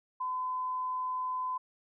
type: tone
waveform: sine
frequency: 1016 Hz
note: B5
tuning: 49 cents sharp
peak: -31 dBFS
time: 0.2-1.58 s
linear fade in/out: 10 ms
effects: none